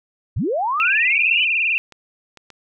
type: linear sweep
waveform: sine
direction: up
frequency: 61.74 to 3068 Hz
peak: -18 dBFS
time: 0.36-1.45 s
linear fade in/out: 10 ms
type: tone with vibrato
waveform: sine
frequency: 2555 Hz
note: D#7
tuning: 45 cents sharp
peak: -16 dBFS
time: 0.8-1.78 s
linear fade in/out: 0 ms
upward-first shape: sine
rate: 20 Hz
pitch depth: 130 cents each way
type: clicks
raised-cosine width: 0.2 ms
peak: -24 dBFS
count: 3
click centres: 1.923 / 2.373 / 2.503 s
effects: none